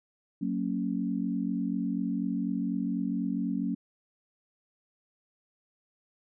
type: chord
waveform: sine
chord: F# major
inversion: none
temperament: equal with one note detuned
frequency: 185 / 229.2 / 277.2 Hz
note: F#3 / A#3 / C#4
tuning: 0 / -29 / 0 cents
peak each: -32 dBFS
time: 0.41-3.75 s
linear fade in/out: 10 ms
effects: none